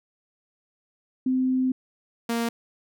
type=tone pair in turn; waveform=sine / sawtooth; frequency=258.1 / 232.6 Hz; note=C4 / A#3; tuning=-23 / -4 cents; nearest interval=major second; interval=181 cents; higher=first; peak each=-20 dBFS; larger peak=neither; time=1.26-1.72 / 2.29-2.49 s; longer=first; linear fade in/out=5 ms; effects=none